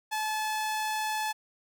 sawtooth tone, 863 Hz, A5, 34 cents flat, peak -25 dBFS, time 0.11-1.33 s, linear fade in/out 20 ms, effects none

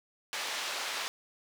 white band-pass noise, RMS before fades -36 dBFS, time 0.33-1.08 s, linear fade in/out 0 ms, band 570 to 4300 Hz, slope 12 dB/octave, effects none

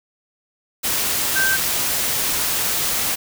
sine tone in noise, 1560 Hz, G6, 9 cents flat, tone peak -17 dBFS, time 1.35-1.57 s, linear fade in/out 20 ms, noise white, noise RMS -21 dBFS, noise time 0.83-3.16 s, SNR +1 dB, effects none

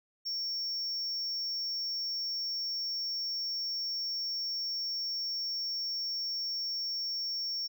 triangle tone, 5480 Hz, F8, 34 cents flat, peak -31 dBFS, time 0.25-7.68 s, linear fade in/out 20 ms, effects none

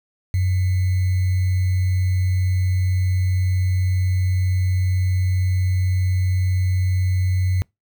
sine tone with sample-and-hold, 92.2 Hz, F#2, 6 cents flat, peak -16 dBFS, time 0.34-7.62 s, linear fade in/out 0 ms, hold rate 2100 Hz, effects noise-tail reverb RT60 0.2 s tail -26 dB re dry

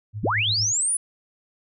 sine tone with tremolo, 105.6 Hz, G#2, 29 cents sharp, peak -25 dBFS, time 0.13-0.73 s, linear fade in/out 50 ms, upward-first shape sine, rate 8.7 Hz, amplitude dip 65%
sine linear sweep, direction up, 57.9 to 10120 Hz, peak -20 dBFS, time 0.23-0.97 s, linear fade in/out 5 ms
effects none

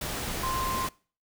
sine tone in noise, 1046.5 Hz, C6, in tune, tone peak -29 dBFS, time 0.43-0.87 s, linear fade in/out 5 ms, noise pink, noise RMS -33 dBFS, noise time 0.01-0.89 s, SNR +1 dB, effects noise-tail reverb RT60 0.4 s tail -23 dB re dry

